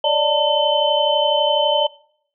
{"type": "tone cluster", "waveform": "sine", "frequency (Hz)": [572, 604, 895, 3060], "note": ["D5", "D5", "A5", "G7"], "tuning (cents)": [-46, 48, 29, -42], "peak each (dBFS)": -20, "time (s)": [0.04, 1.87], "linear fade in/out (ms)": 5, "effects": ["noise-tail reverb RT60 0.6 s tail -21 dB re dry"]}